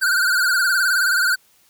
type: tone with vibrato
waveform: square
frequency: 1485 Hz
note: F#6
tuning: 6 cents sharp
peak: -16 dBFS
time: 0.01-1.36 s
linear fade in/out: 20 ms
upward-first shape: sine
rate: 19 Hz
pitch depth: 94 cents each way
effects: white hiss -57 dBFS RMS until 1.69 s